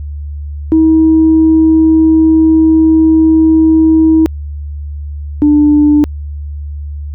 sine tone pair in turn, 319 / 296.2 Hz, D#4 / D4, +43 / +15 cents, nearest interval minor second, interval 128 cents, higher first, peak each -3 dBFS, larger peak neither, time 0.72-4.26 / 5.42-6.04 s, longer first, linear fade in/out 0 ms, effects tanh soft clip ceiling 0 dBFS + added 73 Hz sine -19 dBFS peak until 7.14 s

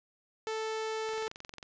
sawtooth tone, 440 Hz, A4, in tune, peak -29 dBFS, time 0.47-1.28 s, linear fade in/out 0 ms
click train, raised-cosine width 0.2 ms, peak -27 dBFS, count 13, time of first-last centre 1.09-1.628 s, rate 22.3 Hz
effects resampled to 16000 Hz + 11-bit

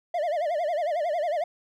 triangle tone with vibrato, 644 Hz, E5, 41 cents flat, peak -22 dBFS, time 0.14-1.44 s, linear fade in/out 5 ms, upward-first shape sine, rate 11 Hz, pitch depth 180 cents each way, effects none

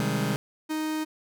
sawtooth chord, Ab major seventh, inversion first, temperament just, 129.78 / 155.74 / 194.67 / 207.7 Hz, C3 / Eb3 / G3 / Ab3, -14 / +2 / -12 / 0 cents, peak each -26 dBFS, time 0-0.36 s, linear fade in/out 0 ms
45% pulse tone, 311.1 Hz, D#4, in tune, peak -27 dBFS, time 0.69-1.05 s, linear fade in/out 20 ms
effects none

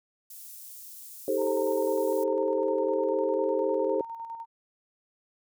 white high-pass noise, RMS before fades -45 dBFS, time 0.3-2.24 s, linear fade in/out 5 ms, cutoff 8000 Hz, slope 12 dB/octave
sine chord, A half-diminished seventh, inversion second, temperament just, 316.8 / 396 / 440 / 528 Hz, Eb4 / G4 / A4 / C5, +31 / +18 / 0 / +16 cents, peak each -33 / -29 / -30 / -28 dBFS, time 1.28-4.01 s, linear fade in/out 2 ms
sine tone with tremolo, 917 Hz, A#5, 29 cents flat, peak -34 dBFS, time 1.37-4.46 s, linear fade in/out 50 ms, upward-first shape square, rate 9.9 Hz, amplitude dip 45%
effects none

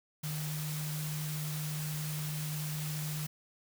sine tone in noise, 152.4 Hz, D#3, 36 cents flat, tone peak -35 dBFS, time 0.23-3.27 s, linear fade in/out 10 ms, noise white, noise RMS -42 dBFS, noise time 0.23-3.27 s, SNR +4 dB, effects none

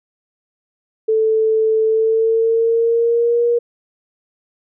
sine tone with pitch glide, 440 to 474.3 Hz, A4 to A#4, 0 to +30 cents, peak -12 dBFS, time 1.08-3.59 s, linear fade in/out 10 ms, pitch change +130 cents, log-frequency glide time 1.85-3.43 s, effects none

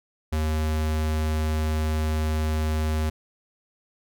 square tone, 77.78 Hz, D#2, in tune, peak -23 dBFS, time 0.32-3.1 s, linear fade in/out 10 ms, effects none

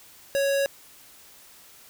square tone, 554.4 Hz, C#5, in tune, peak -22 dBFS, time 0.35-0.66 s, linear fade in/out 0 ms, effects white hiss -51 dBFS RMS until 1.89 s

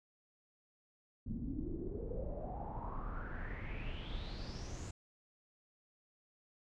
brown noise with low-pass filter sweep, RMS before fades -42 dBFS, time 1.26-4.91 s, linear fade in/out 5 ms, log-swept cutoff 210 to 7400 Hz, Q 6.8, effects none

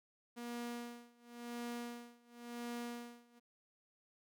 sawtooth tone with tremolo, 238.6 Hz, A#3, 41 cents sharp, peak -37 dBFS, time 0.36-3.4 s, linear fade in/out 20 ms, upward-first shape sine, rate 0.94 Hz, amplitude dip 95%, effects none

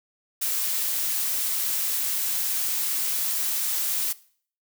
blue noise, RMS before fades -26 dBFS, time 0.41-4.13 s, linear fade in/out 10 ms, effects noise-tail reverb RT60 0.5 s tail -19 dB re dry

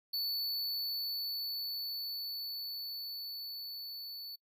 square tone with level ramp, 4467 Hz, C#8, 12 cents sharp, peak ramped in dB -33 to -43 dBFS, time 0.13-4.36 s, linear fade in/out 10 ms, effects noise-tail reverb RT60 0.1 s tail -26 dB re dry

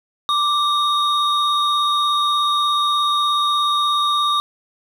triangle tone pair together, 1174.7 / 3729 Hz, D6 / A#7, 0 / 0 cents, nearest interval octave + minor sixth, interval 2000 cents, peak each -15 / -19 dBFS, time 0.29-4.4 s, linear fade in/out 0 ms, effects none

